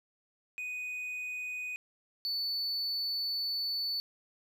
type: tone pair in turn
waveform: triangle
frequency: 2489 / 4480 Hz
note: D#7 / C#8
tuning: 0 / +18 cents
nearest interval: minor seventh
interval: 1018 cents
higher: second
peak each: -34 / -30 dBFS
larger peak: second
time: 0.58-1.76 / 2.25-4 s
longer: second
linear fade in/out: 0 ms
effects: none